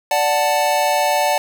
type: chord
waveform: square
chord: D major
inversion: none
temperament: equal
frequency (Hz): 587.3 / 740 / 880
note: D5 / F#5 / A5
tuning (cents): 0 / 0 / 0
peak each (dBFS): -20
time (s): 0.11-1.38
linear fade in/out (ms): 2
effects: 7-bit